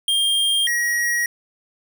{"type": "tone pair in turn", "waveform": "square", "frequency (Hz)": [3206, 1900.3], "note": ["G7", "A#6"], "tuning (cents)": [38, 33], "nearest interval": "major sixth", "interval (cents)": 905, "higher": "first", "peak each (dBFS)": [-17, -19], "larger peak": "first", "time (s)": [[0.08, 0.67], [0.67, 1.26]], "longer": "neither", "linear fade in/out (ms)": 2, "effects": []}